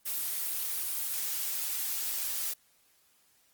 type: noise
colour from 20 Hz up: blue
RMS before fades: -33 dBFS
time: 0.05-2.54 s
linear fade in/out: 20 ms
effects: white hiss -67 dBFS RMS until 3.53 s + Opus 24 kbps